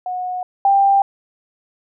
sine tone pair in turn, 730 / 791 Hz, F#5 / G5, -24 / +15 cents, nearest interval minor second, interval 139 cents, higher second, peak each -21 / -10 dBFS, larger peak second, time 0.06-0.43 / 0.65-1.02 s, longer neither, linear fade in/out 2 ms, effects none

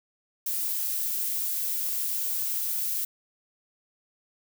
violet noise, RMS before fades -29 dBFS, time 0.46-3.05 s, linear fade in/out 5 ms, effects none

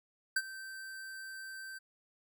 square tone with ADSR envelope, 1555 Hz, G6, 14 cents flat, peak -27 dBFS, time 0.36-1.79 s, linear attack 6 ms, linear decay 46 ms, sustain -17 dB, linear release 17 ms, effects none

